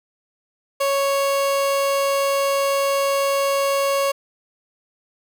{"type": "tone", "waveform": "30% pulse", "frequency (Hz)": 554, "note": "C#5", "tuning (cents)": -1, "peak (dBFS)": -15, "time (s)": [0.8, 4.12], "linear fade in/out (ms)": 10, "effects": []}